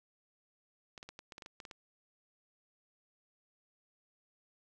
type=clicks; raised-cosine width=0.2 ms; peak=-30 dBFS; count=11; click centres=0.978 / 1.029 / 1.09 / 1.191 / 1.322 / 1.381 / 1.422 / 1.461 / 1.602 / 1.652 / 1.712 s; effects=none